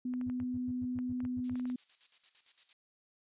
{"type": "tone", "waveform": "sine", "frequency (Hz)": 250, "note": "B3", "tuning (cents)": 21, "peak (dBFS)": -33, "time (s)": [0.05, 1.76], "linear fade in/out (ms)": 5}
{"type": "clicks", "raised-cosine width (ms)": 0.5, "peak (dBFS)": -36, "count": 12, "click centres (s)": [0.138, 0.213, 0.299, 0.401, 0.989, 1.204, 1.251, 1.496, 1.556, 1.597, 1.655, 1.7]}
{"type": "tone bursts", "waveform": "triangle", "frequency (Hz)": 98, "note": "G2", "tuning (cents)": 0, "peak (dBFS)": -40, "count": 10, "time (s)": [0.26, 1.546], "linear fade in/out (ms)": 10, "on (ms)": 44, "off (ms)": 94}
{"type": "noise with tremolo", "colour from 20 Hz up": "violet", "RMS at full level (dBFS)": -46, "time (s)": [1.44, 2.73], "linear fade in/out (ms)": 2, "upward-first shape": "square", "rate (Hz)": 8.8, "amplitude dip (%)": 70}
{"effects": ["resampled to 8000 Hz"]}